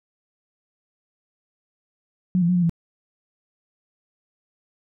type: tone with pitch steps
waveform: sine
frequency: 182.7 / 170.6 / 180.4 / 176.4 / 167.3 Hz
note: F#3 / F3 / F#3 / F3 / E3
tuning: -22 / -40 / -44 / +18 / +26 cents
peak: -16 dBFS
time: 2.35-2.695 s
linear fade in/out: 0 ms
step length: 69 ms
effects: none